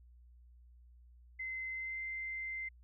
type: tone with pitch glide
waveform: sine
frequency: 2060 to 2080 Hz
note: C7 to C7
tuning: -28 to -11 cents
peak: -38 dBFS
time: 1.39-2.69 s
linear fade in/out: 10 ms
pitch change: +17 cents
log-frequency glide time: 1.7-2.01 s
effects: added 60 Hz sine -57 dBFS peak until 2.83 s